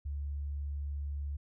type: tone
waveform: sine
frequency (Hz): 71.6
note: D2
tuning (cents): -43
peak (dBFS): -34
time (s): 0.05-1.37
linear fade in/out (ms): 10
effects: none